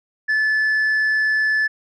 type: tone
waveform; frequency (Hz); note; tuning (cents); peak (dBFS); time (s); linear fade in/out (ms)
sine; 1736; A6; -24; -13; 0.28-1.68; 20
effects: tanh soft clip ceiling -15 dBFS